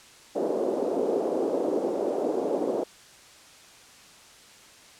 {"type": "band-pass noise", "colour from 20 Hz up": "white", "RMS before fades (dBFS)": -27, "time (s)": [0.35, 2.84], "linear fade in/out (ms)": 10, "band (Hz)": [300, 540], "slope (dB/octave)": 24, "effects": ["white hiss -51 dBFS RMS until 4.99 s", "low-pass 8000 Hz 12 dB/octave"]}